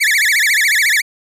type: tone with vibrato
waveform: 40% pulse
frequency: 1977 Hz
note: B6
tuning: 1 cent sharp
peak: -10 dBFS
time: 0-1.02 s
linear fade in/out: 20 ms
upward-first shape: sine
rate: 14 Hz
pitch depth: 270 cents each way
effects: resampled to 32000 Hz